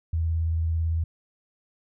sine tone with vibrato, 81.7 Hz, E2, 15 cents flat, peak -22 dBFS, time 0.13-1.04 s, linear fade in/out 5 ms, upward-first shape square, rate 18 Hz, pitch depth 20 cents each way, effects none

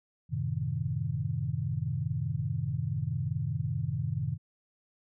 sine chord, F# diminished seventh, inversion none, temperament equal, 92.5 / 110 / 130.81 / 155.56 Hz, F#2 / A2 / C3 / Eb3, 0 / 0 / 0 / 0 cents, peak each -37 / -35 / -33 / -34 dBFS, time 0.29-4.38 s, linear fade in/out 50 ms, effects none

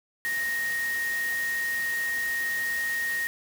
sine tone in noise, 1864.7 Hz, A#6, in tune, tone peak -26 dBFS, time 0.25-3.27 s, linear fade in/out 0 ms, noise white, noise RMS -38 dBFS, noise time 0.25-3.27 s, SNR +9 dB, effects none

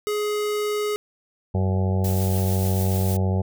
square tone, 419 Hz, G#4, 15 cents sharp, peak -23 dBFS, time 0.07-0.96 s, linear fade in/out 0 ms
harmonic tone, 94.4 Hz, F#2, 35 cents sharp, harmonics 1 / 2 / 4 / 5 / 6 / 7 / 8 / 9, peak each -20 / -26 / -32 / -34 / -36 / -37 / -38 / -39 dBFS, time 1.54-3.42 s, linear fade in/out 10 ms
blue noise with tremolo, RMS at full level -32 dBFS, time 2.04-3.17 s, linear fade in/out 5 ms, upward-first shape triangle, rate 6.8 Hz, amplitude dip 30%
effects none

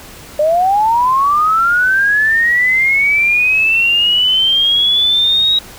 sine linear sweep, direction up, 587.3 to 3827 Hz, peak -9 dBFS, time 0.39-5.59 s, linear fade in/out 5 ms, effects pink hiss -35 dBFS RMS until 5.78 s

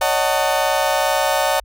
35% pulse chord, D# half-diminished seventh, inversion third, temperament just, 560 / 622.3 / 746.7 / 896 Hz, C#5 / D#5 / F#5 / A5, +18 / 0 / +16 / +31 cents, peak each -20 dBFS, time 0.01-1.6 s, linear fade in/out 5 ms, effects added 50 Hz sine -43 dBFS peak until 1.64 s

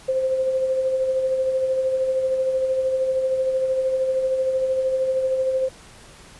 sine tone with tremolo, 523.3 Hz, C5, in tune, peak -17 dBFS, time 0.08-5.69 s, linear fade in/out 10 ms, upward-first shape sine, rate 13 Hz, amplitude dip 40%, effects pink hiss -46 dBFS RMS until 6.39 s + resampled to 24000 Hz

